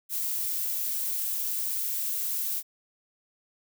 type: noise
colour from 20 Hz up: violet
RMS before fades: -30 dBFS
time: 0.09-2.63 s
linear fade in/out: 50 ms
effects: none